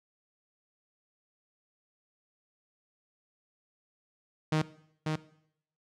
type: tone with echo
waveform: sawtooth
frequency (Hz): 155.56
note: D#3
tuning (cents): 0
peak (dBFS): -21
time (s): 4.52-4.62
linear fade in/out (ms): 5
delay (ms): 540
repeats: 1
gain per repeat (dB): -4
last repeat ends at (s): 5.16
effects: noise-tail reverb RT60 0.7 s tail -18 dB re dry + low-pass 6000 Hz 12 dB/octave